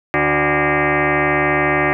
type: tone with frequency modulation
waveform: sine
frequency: 740 Hz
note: F#5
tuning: in tune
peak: -13 dBFS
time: 0.14-1.93 s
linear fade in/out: 0 ms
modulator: 222 Hz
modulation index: 6.7
effects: none